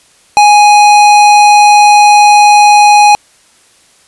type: tone with hard clipping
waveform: sine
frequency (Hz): 830.6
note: G#5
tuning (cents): 0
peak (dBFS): -3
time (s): 0.37-3.15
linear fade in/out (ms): 0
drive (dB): 17
effects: white hiss -46 dBFS RMS until 4.07 s + resampled to 24000 Hz